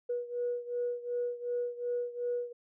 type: beating tone pair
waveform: sine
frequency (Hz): 484.1 / 486.8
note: B4 / B4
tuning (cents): -35 / -25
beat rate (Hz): 2.7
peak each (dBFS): -33 / -36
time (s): 0.09-2.53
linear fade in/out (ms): 10
effects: tanh soft clip ceiling -24 dBFS